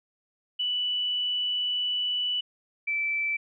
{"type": "tone pair in turn", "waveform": "sine", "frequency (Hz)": [2966, 2324], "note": ["F#7", "D7"], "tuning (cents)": [4, -19], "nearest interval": "major third", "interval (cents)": 423, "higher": "first", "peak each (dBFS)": -25, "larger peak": "neither", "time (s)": [[0.59, 2.41], [2.87, 3.37]], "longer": "first", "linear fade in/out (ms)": 10, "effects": []}